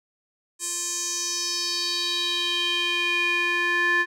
square tone with band-pass filter sweep, 349.2 Hz, F4, in tune, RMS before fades -25 dBFS, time 0.59-4.06 s, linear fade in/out 50 ms, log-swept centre 8000 to 1700 Hz, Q 4, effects none

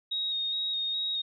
sine tone with vibrato, 3749 Hz, A#7, 9 cents sharp, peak -28 dBFS, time 0.11-1.22 s, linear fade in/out 10 ms, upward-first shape square, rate 2.4 Hz, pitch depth 18 cents each way, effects none

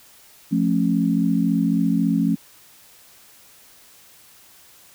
sine chord, F augmented, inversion none, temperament just, 174.61 / 218.3 / 272.8 Hz, F3 / A3 / C#4, 0 / -13 / -28 cents, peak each -21 dBFS, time 0.51-2.36 s, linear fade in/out 20 ms, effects white hiss -50 dBFS RMS until 4.94 s

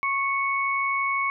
sine tone pair together, 1097.7 / 2217 Hz, C#6 / C#7, -17 / 0 cents, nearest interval octave, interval 1217 cents, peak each -25 dBFS, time 0.03-1.3 s, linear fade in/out 0 ms, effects none

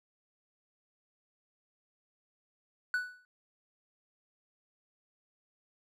triangle tone with exponential decay, 1483 Hz, F#6, 4 cents sharp, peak -24 dBFS, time 2.94-3.25 s, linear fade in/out 1 ms, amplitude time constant 66 ms, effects none

